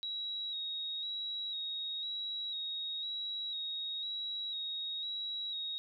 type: tone with vibrato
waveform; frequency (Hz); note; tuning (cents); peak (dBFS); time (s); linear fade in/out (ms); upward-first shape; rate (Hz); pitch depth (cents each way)
sine; 3818; A#7; +41; -36; 0.03-5.78; 0; square; 1; 26
effects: none

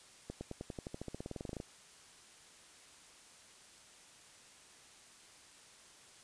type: accelerating click train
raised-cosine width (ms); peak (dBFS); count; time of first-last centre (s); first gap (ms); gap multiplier
2; -28; 21; 0.3-1.601; 110; 0.94
effects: white hiss -59 dBFS RMS until 6.23 s + resampled to 22050 Hz

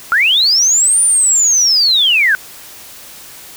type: linear two-way sweep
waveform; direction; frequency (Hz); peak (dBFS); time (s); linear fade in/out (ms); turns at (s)
sine; up then down; 1323 to 9400 to 1482; -8; 0.12-2.35; 0; 1.02
effects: white hiss -35 dBFS RMS until 3.56 s

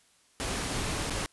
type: noise with dropouts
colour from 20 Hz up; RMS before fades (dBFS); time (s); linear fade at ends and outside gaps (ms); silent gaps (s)
pink; -32; 0.4-1.26; 0; 1.098-1.106
effects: white hiss -64 dBFS RMS until 1.32 s + resampled to 24000 Hz

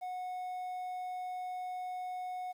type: tone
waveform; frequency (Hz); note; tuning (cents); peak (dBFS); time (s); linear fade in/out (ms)
triangle; 732; F#5; -19; -35; 0.01-2.53; 20
effects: 11-bit

